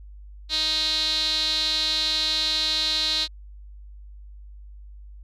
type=tone with band-pass filter; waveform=sawtooth; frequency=312.4 Hz; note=D#4; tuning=7 cents sharp; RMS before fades=-24 dBFS; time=0.49-3.28 s; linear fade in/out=50 ms; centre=4000 Hz; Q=9.1; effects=added 50 Hz sine -40 dBFS peak until 5.23 s